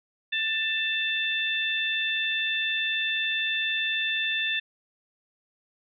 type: harmonic tone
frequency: 887 Hz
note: A5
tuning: 14 cents sharp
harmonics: 2 / 3 / 4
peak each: -29 / -29 / -29 dBFS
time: 0.32-4.6 s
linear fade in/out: 10 ms
effects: none